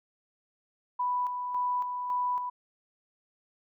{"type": "tone with tremolo", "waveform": "sine", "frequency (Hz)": 989, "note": "B5", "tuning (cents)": 2, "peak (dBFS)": -26, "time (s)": [0.99, 2.5], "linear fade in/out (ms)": 10, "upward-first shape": "square", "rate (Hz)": 1.8, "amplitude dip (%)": 45, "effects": []}